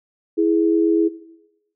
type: tone pair together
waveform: sine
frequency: 328.9 / 417.1 Hz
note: E4 / G#4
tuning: -4 / +7 cents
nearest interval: major third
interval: 411 cents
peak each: -16 / -18 dBFS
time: 0.37-1.09 s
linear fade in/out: 20 ms
effects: noise-tail reverb RT60 0.9 s tail -17 dB re dry